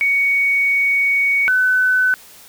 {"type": "tone pair in turn", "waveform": "sine", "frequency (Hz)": [2235, 1507.7], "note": ["C#7", "F#6"], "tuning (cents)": [14, 32], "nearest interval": "perfect fifth", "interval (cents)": 682, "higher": "first", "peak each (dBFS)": [-13, -12], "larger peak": "second", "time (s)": [[0.01, 1.48], [1.48, 2.14]], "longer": "first", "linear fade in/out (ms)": 0, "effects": ["white hiss -43 dBFS RMS until 2.48 s"]}